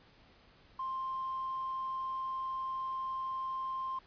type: tone with hard clipping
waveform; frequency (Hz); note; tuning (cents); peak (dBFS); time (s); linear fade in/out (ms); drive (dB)
sine; 1052; C6; +9; -35; 0.79-3.99; 5; 1
effects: pink hiss -62 dBFS RMS until 4.06 s + resampled to 11025 Hz